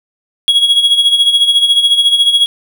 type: tone with tremolo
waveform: triangle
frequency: 3322 Hz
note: G#7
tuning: in tune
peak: -3 dBFS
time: 0.48-2.46 s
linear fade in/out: 0 ms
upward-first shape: sine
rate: 14 Hz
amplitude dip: 65%
effects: none